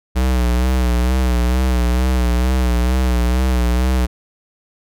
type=tone with vibrato; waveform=square; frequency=62.1 Hz; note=B1; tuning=10 cents sharp; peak=-14 dBFS; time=0.15-4.07 s; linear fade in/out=20 ms; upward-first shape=sine; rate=2.2 Hz; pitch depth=62 cents each way; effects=none